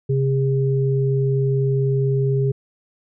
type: tone pair together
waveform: sine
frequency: 134.02 / 406.4 Hz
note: C3 / G#4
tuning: +42 / -38 cents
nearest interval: octave + perfect fifth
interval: 1920 cents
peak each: -17 / -22 dBFS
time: 0.09-2.52 s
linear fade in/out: 10 ms
effects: none